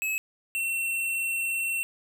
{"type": "tone pair in turn", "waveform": "square", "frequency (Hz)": [2580, 2711], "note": ["E7", "E7"], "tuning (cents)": [-38, 48], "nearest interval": "minor second", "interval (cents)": 86, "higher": "second", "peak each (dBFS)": -27, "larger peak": "neither", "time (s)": [[0.02, 0.18], [0.55, 1.83]], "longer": "second", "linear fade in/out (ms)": 0, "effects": []}